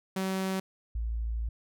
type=tone pair in turn; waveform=sawtooth / sine; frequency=190 / 56.49 Hz; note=F#3 / A1; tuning=+46 / +46 cents; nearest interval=octave + major sixth; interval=2100 cents; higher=first; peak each=-25 / -29 dBFS; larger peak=first; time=0.16-0.6 / 0.95-1.49 s; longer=second; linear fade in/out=5 ms; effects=none